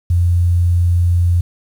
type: tone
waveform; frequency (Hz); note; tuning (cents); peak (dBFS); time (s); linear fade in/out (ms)
sine; 87.31; F2; 0; -10; 0.1-1.41; 5
effects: 7-bit